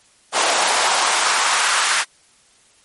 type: noise with high-pass filter sweep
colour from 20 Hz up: pink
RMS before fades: -17 dBFS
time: 0.32-2.05 s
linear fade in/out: 50 ms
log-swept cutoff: 670 to 1300 Hz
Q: 1.7
effects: white hiss -54 dBFS RMS until 2.84 s + MP3 48 kbps